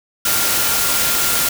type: tone in noise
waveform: sine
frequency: 1396.9 Hz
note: F6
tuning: in tune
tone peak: -27 dBFS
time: 0.25-1.49 s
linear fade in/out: 5 ms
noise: white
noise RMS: -17 dBFS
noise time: 0.25-1.49 s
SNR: -13 dB
effects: none